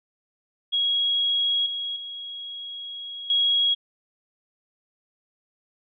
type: tone with level steps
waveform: sine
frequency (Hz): 3309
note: G#7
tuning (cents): -7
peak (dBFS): -20 / -27 / -33 / -18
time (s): 0.72-3.75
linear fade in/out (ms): 20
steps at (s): 1.66 / 1.96 / 3.3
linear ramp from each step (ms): 2
effects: none